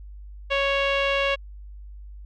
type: tone with low-pass filter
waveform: sawtooth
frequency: 554.4 Hz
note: C#5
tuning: in tune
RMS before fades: -23 dBFS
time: 0.5-1.36 s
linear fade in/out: 20 ms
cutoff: 2900 Hz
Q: 3.4
effects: added 50 Hz sine -38 dBFS peak until 2.25 s